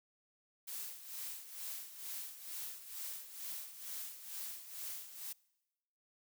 blue noise with tremolo, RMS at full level -43 dBFS, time 0.67-5.33 s, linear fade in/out 10 ms, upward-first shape sine, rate 2.2 Hz, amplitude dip 70%, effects noise-tail reverb RT60 1.0 s tail -24 dB re dry

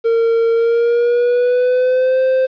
triangle tone with pitch glide, 458.7 to 520.9 Hz, A#4 to C5, -28 to -8 cents, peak -9 dBFS, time 0.04-2.47 s, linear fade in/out 20 ms, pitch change +220 cents, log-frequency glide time 0.53-2.21 s, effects resampled to 11025 Hz + 8-bit

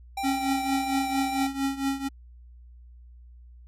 square tone with vibrato, 784 Hz, G5, in tune, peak -29 dBFS, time 0.17-1.47 s, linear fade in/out 5 ms, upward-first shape sine, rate 6.2 Hz, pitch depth 10 cents each way
square tone with tremolo, 272.9 Hz, C#4, 27 cents flat, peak -23 dBFS, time 0.23-2.09 s, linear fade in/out 20 ms, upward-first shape triangle, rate 4.4 Hz, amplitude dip 85%
effects added 60 Hz sine -46 dBFS peak until 3.67 s + resampled to 32000 Hz

